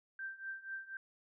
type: tone with tremolo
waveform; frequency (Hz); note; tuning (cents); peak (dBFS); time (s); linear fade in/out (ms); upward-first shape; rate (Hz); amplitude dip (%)
sine; 1568; G6; 0; -38; 0.19-0.97; 2; triangle; 4.1; 90
effects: none